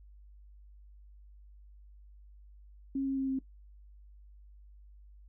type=tone with pitch steps; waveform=sine; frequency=271.7 / 269.7 / 267.7 / 265.6 Hz; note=C#4 / C#4 / C4 / C4; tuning=-35 / -47 / +40 / +26 cents; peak=-29 dBFS; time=2.95-3.39 s; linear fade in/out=5 ms; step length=110 ms; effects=noise-tail reverb RT60 0.1 s tail -17 dB re dry + added 50 Hz sine -52 dBFS peak until 5.28 s